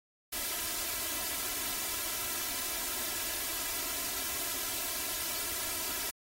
white noise with comb filter, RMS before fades -35 dBFS, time 0.32-6.11 s, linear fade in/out 10 ms, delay 3 ms, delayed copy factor +1, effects AAC 48 kbps

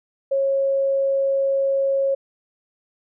sine tone, 546 Hz, C#5, 26 cents flat, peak -17 dBFS, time 0.31-2.15 s, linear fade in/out 10 ms, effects none

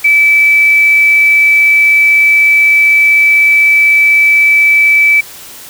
sine tone with quantisation, 2308 Hz, D7, 31 cents flat, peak -4 dBFS, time 0.04-5.21 s, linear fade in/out 10 ms, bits 5, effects white hiss -31 dBFS RMS until 5.69 s

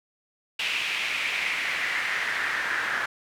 pink noise with band-pass filter sweep, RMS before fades -28 dBFS, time 0.59-3.06 s, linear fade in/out 5 ms, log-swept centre 2700 to 1600 Hz, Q 3.9, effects none

